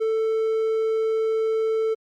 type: tone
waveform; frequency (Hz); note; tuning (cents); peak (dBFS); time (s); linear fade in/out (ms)
triangle; 443; A4; +12; -18; 0-1.95; 20
effects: Opus 48 kbps